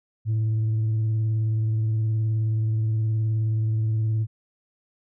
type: tone with vibrato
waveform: sine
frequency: 110 Hz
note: A2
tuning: in tune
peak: -18 dBFS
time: 0.25-4.27 s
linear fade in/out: 50 ms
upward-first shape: triangle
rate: 19 Hz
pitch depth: 30 cents each way
effects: tanh soft clip ceiling -19 dBFS